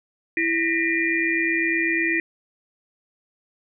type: tone cluster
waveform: sine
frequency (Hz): 331.2 / 1842 / 1970 / 2393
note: E4 / A#6 / B6 / D7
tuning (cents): +8 / -21 / -5 / +32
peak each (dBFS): -25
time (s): 0.37-2.2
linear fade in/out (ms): 2
effects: none